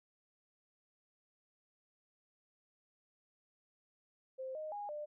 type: tone with pitch steps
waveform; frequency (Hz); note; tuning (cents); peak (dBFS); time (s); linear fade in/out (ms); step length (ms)
sine; 523 / 619 / 822 / 597; C5 / D#5 / G#5 / D5; -1 / -9 / -18 / +28; -40; 4.38-5.06; 20; 170
effects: none